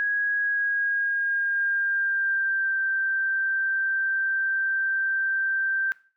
sine tone with pitch glide, 1655 to 1567.5 Hz, G#6 to G6, -6 to -1 cents, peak -22 dBFS, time 0-5.92 s, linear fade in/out 0 ms, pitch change -95 cents, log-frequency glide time 0.39-2.78 s, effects noise-tail reverb RT60 0.4 s tail -18 dB re dry

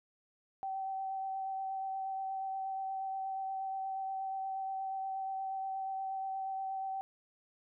sine tone with vibrato, 770 Hz, G5, 31 cents flat, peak -35 dBFS, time 0.63-7.01 s, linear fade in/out 0 ms, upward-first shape sine, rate 8.4 Hz, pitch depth 13 cents each way, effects none

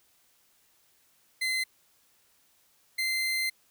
30% pulse tone pair in turn, 2058 / 2077 Hz, C7 / C7, -29 / -13 cents, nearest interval unison, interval 16 cents, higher second, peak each -24 dBFS, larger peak neither, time 1.41-1.64 / 2.98-3.5 s, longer second, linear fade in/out 10 ms, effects white hiss -66 dBFS RMS until 3.7 s

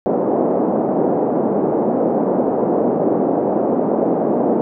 pink band-pass noise, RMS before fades -17 dBFS, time 0.06-4.61 s, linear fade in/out 0 ms, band 220 to 710 Hz, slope 24 dB/octave, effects none

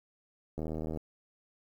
click train, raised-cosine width 2 ms, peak -24 dBFS, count 32, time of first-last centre 0.58-0.973 s, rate 78.9 Hz, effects 10-bit

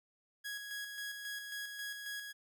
sawtooth tone with tremolo, 1661.2 Hz, G#6, in tune, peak -36 dBFS, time 0.44-2.33 s, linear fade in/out 20 ms, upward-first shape square, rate 3.7 Hz, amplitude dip 40%, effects none

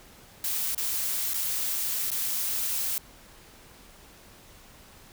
blue noise with dropouts, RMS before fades -29 dBFS, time 0.44-2.98 s, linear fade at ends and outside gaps 1 ms, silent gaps 0.748-0.778 / 1.335-1.342 / 2.105-2.116 s, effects pink hiss -52 dBFS RMS until 5.12 s

